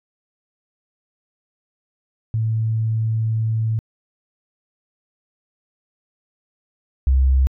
sine tone pair in turn, 111.4 / 66.1 Hz, A2 / C2, +22 / +18 cents, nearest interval major sixth, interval 904 cents, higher first, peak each -17 / -11 dBFS, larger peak second, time 2.34-3.79 / 7.07-7.47 s, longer first, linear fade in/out 0 ms, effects tanh soft clip ceiling -8 dBFS

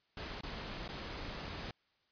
pink noise with dropouts, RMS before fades -43 dBFS, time 0.17-1.71 s, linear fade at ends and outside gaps 2 ms, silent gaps 0.41-0.433 / 0.879-0.889 s, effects white hiss -75 dBFS RMS until 2.11 s + resampled to 11025 Hz

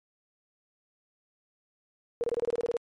sine tone bursts, 473.3 Hz, A#4, 26 cents sharp, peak -25 dBFS, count 11, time 2.21-2.768 s, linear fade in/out 0 ms, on 28 ms, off 25 ms, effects MP3 48 kbps

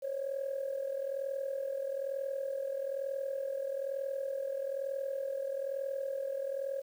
sine tone with amplitude modulation, 545 Hz, C#5, 29 cents flat, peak -29 dBFS, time 0.02-6.82 s, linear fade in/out 20 ms, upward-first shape sine, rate 41.1 Hz, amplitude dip 75%, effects tanh soft clip ceiling -27 dBFS + 10-bit

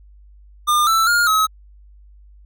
square tone with pitch steps, 1205 / 1327 / 1417 / 1280 Hz, D6 / E6 / F6 / D#6, +44 / +11 / +25 / +49 cents, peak -14 dBFS, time 0.67-1.47 s, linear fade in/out 20 ms, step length 200 ms, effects added 50 Hz sine -43 dBFS peak until 2.45 s

